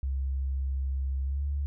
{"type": "tone with pitch glide", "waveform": "sine", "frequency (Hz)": [67.1, 71.09], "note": ["C2", "C#2"], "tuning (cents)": [44, 44], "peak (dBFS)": -27, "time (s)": [0.03, 1.66], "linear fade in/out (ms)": 0, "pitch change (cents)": 100, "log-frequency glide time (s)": [1.24, 1.44], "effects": []}